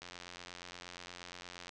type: click train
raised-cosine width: 0.2 ms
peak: -29 dBFS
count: 149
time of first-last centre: 0.02-1.692 s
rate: 88.5 Hz
effects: resampled to 24000 Hz + 11-bit